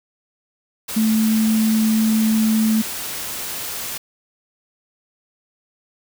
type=tone in noise; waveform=sine; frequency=219.9 Hz; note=A3; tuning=1 cent flat; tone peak=-14 dBFS; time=0.96-2.82 s; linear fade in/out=10 ms; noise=white; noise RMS=-28 dBFS; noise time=0.88-3.98 s; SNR=+11 dB; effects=none